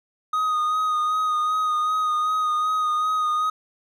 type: tone with vibrato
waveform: triangle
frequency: 1244.5 Hz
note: D#6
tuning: in tune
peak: -18 dBFS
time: 0.33-3.5 s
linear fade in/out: 5 ms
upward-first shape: sine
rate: 2.6 Hz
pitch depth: 24 cents each way
effects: none